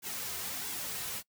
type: noise with flanger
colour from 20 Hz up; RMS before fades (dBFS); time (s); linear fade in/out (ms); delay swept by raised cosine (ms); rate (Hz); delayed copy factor
white; -38; 0.02-1.23; 50; 1.6 to 3.6; 1.5; -0.55
effects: noise-tail reverb RT60 0.1 s tail -22 dB re dry

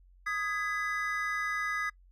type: chord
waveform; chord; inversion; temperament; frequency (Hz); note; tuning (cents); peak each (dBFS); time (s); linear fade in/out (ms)
triangle; G# minor; second; equal with one note detuned; 1244.5 / 1661.2 / 2004; D#6 / G#6 / B6; 0 / 0 / +25; -33; 0.26-1.9; 10
effects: noise-tail reverb RT60 0.1 s tail -24 dB re dry + added 45 Hz sine -56 dBFS peak until 2.11 s

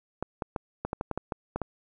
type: clicks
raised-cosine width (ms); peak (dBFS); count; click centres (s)
1; -16; 11; 0.226 / 0.422 / 0.562 / 0.85 / 0.931 / 1.011 / 1.113 / 1.176 / 1.322 / 1.56 / 1.617
effects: none

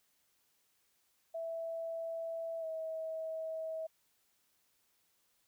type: tone with pitch glide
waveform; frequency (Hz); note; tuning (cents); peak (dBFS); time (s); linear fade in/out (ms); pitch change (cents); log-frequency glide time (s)
sine; 659.3 to 642.4; E5 to E5; 0 to -45; -37; 1.34-3.87; 10; -45; 2.6-2.65
effects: white hiss -75 dBFS RMS until 5.47 s

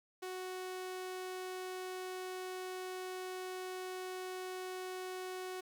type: tone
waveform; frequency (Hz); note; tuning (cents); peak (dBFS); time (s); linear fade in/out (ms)
sawtooth; 370; F#4; 0; -37; 0.22-5.61; 10
effects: 11-bit

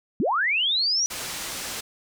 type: linear sweep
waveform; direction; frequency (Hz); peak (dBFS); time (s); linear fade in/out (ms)
sine; up; 164.81 to 5920; -20; 0.2-1.06; 0
type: low-pass noise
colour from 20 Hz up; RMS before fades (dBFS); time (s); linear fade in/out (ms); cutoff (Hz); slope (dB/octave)
white; -33; 1.1-1.81; 10; 8600; 12
effects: none

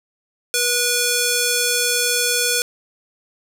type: tone with band-pass filter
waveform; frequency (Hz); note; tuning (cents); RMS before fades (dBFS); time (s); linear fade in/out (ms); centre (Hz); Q
square; 485.8; B4; -29; -19; 0.54-2.62; 0; 8500; 0.62
effects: none

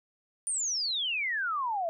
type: exponential sweep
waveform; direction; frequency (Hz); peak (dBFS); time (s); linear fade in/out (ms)
sine; down; 9340 to 643; -28; 0.47-1.89; 0
effects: none

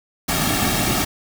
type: noise with comb filter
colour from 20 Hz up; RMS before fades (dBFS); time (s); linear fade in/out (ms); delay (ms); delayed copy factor
pink; -20; 0.28-1.05; 10; 2; -0.7
effects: none

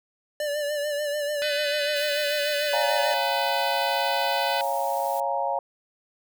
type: tone with vibrato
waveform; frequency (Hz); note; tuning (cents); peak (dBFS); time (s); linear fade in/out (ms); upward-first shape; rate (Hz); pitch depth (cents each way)
square; 587.3; D5; 0; -26; 0.4-3.14; 2; sine; 6.8; 43
type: harmonic tone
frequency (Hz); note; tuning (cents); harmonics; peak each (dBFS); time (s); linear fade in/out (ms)
502; B4; +28; 3 / 4 / 5 / 6 / 7 / 8 / 9 / 10; -33 / -37 / -34 / -35 / -37 / -35 / -38 / -43; 1.42-4.61; 0
type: noise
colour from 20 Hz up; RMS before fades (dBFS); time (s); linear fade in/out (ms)
blue; -40; 1.96-5.2; 0
type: chord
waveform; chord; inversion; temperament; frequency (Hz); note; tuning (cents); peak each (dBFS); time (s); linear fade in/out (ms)
sine; Bb minor seventh; first; equal; 554.4 / 698.5 / 830.6 / 932.3; Db5 / F5 / Ab5 / Bb5; 0 / 0 / 0 / 0; -29; 2.73-5.59; 2
effects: none

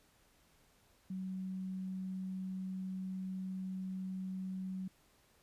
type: tone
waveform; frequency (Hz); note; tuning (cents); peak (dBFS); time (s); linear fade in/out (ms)
sine; 187.8; F#3; +26; -38; 1.1-4.88; 5
effects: pink hiss -69 dBFS RMS until 5.42 s + resampled to 32000 Hz

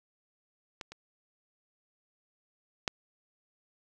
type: clicks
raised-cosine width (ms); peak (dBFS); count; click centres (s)
0.2; -22 / -28 / -11; 3; 0.812 / 0.92 / 2.878
effects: none

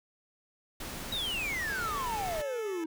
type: noise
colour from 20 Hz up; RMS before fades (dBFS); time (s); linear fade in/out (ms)
pink; -40; 0.8-2.42; 5
type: exponential sweep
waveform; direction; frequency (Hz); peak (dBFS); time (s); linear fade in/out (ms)
triangle; down; 3892 to 311.3; -30; 1.12-2.86; 5
type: tone with pitch glide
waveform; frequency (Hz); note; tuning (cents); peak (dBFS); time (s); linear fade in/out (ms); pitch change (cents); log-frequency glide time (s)
10% pulse; 443.2 to 435.6; A4 to A4; +13 to -17; -34; 1.69-2.84; 2; -30; 2.17-2.4
effects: none

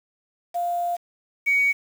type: tone pair in turn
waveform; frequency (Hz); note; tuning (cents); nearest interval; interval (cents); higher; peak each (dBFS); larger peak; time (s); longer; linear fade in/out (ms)
sine; 698.5 / 2247; F5 / C#7; 0 / +23; octave + minor sixth; 2023; second; -22 / -16; second; 0.54-0.97 / 1.46-1.73; first; 20
effects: tanh soft clip ceiling -12 dBFS + 7-bit

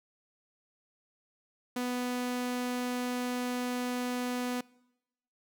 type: tone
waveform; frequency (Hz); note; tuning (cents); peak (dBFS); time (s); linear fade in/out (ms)
sawtooth; 247.6; B3; +5; -27; 1.76-4.61; 5
effects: noise-tail reverb RT60 0.9 s tail -24 dB re dry

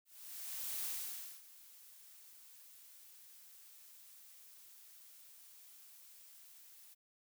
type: noise with ADSR envelope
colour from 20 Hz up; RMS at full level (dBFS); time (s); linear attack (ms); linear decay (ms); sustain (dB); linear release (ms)
blue; -40; 0.05-6.95; 780; 580; -19; 21
effects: none

